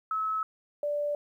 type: tone pair in turn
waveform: sine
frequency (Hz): 1294 / 585.6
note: E6 / D5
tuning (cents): -32 / -5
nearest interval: octave + major second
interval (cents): 1373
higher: first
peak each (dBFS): -27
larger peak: neither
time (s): 0.11-0.43 / 0.83-1.15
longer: neither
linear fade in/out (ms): 2
effects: 11-bit